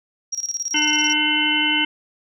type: tone with tremolo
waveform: sine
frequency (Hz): 5640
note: F8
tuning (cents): +16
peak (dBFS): -21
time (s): 0.32-1.14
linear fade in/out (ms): 10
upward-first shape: square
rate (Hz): 18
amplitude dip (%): 80
type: harmonic tone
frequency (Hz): 301.9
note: D4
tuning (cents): +48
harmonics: 1 / 3 / 5 / 7 / 9 / 10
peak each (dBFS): -25 / -28 / -27 / -23 / -24 / -20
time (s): 0.74-1.85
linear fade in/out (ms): 5
effects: none